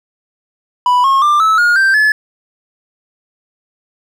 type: tone with pitch steps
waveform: triangle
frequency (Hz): 987.8 / 1083.4 / 1188.3 / 1303.4 / 1429.6 / 1568 / 1719.9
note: B5 / C#6 / D6 / E6 / F6 / G6 / A6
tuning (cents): 0 / -40 / +20 / -20 / +40 / 0 / -40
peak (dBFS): -6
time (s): 0.86-2.12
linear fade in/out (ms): 2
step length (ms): 180
effects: none